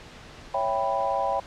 sine chord, C# half-diminished seventh, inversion none, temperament equal with one note detuned, 554.4 / 659.3 / 787.2 / 987.8 Hz, C#5 / E5 / G5 / B5, 0 / 0 / +7 / 0 cents, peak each -29 / -30 / -27 / -29 dBFS, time 0.54-1.4 s, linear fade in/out 5 ms, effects pink hiss -45 dBFS RMS until 1.46 s + low-pass 5000 Hz 12 dB/octave

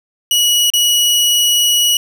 sawtooth tone with dropouts, 2919 Hz, F#7, 24 cents flat, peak -7 dBFS, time 0.31-1.97 s, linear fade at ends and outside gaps 2 ms, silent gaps 0.702-0.736 s, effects none

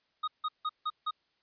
square tone bursts, 1246 Hz, D#6, 2 cents sharp, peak -30 dBFS, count 5, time 0.23-1.11 s, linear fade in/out 10 ms, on 48 ms, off 160 ms, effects white hiss -74 dBFS RMS until 1.42 s + resampled to 11025 Hz

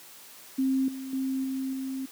sine tone with level steps, 265.1 Hz, C4, 23 cents sharp, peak -22 / -34 / -26 / -28 / -30 dBFS, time 0.58-2.06 s, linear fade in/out 10 ms, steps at 0.88 / 1.13 / 1.44 / 1.73 s, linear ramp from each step 2 ms, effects white hiss -49 dBFS RMS until 2.11 s + high-pass 150 Hz 12 dB/octave

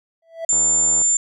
triangle tone with exponential growth, 659.3 Hz, E5, in tune, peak -20 dBFS, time 0.22-0.45 s, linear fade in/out 5 ms, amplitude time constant 48 ms
sine tone, 7200 Hz, A8, 39 cents sharp, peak -14 dBFS, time 0.49-1.17 s, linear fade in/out 2 ms
click train, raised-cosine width 1 ms, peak -20 dBFS, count 39, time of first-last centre 0.53-1.017 s, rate 78.1 Hz
effects none

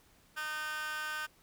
15% pulse tone with high-pass filter, 306.7 Hz, D#4, 25 cents flat, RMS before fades -38 dBFS, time 0.36-1.27 s, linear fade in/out 20 ms, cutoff 1600 Hz, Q 4.5, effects pink hiss -65 dBFS RMS until 1.42 s

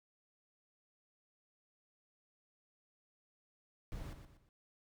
brown noise with echo, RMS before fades -44 dBFS, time 3.92-4.13 s, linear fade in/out 0 ms, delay 120 ms, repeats 3, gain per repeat -8 dB, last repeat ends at 4.49 s, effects none

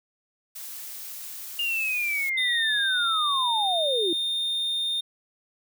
blue noise, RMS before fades -38 dBFS, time 0.55-2.3 s, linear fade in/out 10 ms
sine linear sweep, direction down, 2839 to 320.2 Hz, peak -24 dBFS, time 1.59-4.13 s, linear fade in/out 2 ms
triangle tone, 3642 Hz, A#7, 41 cents flat, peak -23 dBFS, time 2.37-5.01 s, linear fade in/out 10 ms
effects none

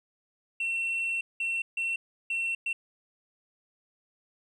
sine tone bursts at uneven times, 2709 Hz, E7, 47 cents sharp, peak -25 dBFS, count 5, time 0.6-1.21 / 1.4-1.62 / 1.77-1.96 / 2.3-2.55 / 2.66-2.73 s, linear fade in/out 5 ms, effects tanh soft clip ceiling -26 dBFS + 11-bit

